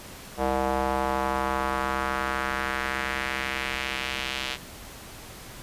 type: tone with band-pass filter sweep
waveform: square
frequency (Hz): 66.3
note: C2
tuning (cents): +23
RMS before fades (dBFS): -28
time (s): 0.37-4.58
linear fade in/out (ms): 50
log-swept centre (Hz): 690 to 3200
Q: 1.7
effects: pink hiss -43 dBFS RMS until 5.62 s + resampled to 32000 Hz